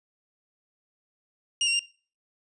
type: tone with pitch steps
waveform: sawtooth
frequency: 2845 / 2751 / 2795 Hz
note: F7 / F7 / F7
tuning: +31 / -27 / +1 cents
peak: -19 dBFS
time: 1.61-1.793 s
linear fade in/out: 2 ms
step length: 61 ms
effects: noise-tail reverb RT60 0.4 s tail -20 dB re dry + resampled to 22050 Hz